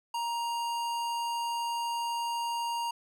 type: tone with hard clipping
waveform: sine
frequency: 938 Hz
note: A#5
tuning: 11 cents sharp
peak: -32 dBFS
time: 0.14-2.91 s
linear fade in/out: 5 ms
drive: 18 dB
effects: none